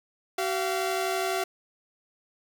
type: tone pair together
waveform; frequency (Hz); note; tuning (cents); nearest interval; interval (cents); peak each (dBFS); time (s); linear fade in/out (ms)
sawtooth; 380 / 688.1; F#4 / F5; +46 / -26; minor seventh; 1028; -25; 0.38-1.44; 5
effects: none